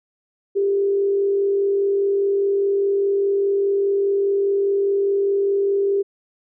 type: tone with frequency modulation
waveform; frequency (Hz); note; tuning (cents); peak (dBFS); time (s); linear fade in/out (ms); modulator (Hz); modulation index
sine; 397.5; G4; +24; -16; 0.55-6.03; 20; 44.9; 0.28
effects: none